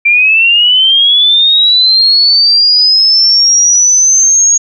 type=linear sweep; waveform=sine; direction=up; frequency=2349 to 6645 Hz; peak=-4 dBFS; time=0.05-4.58 s; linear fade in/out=10 ms; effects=none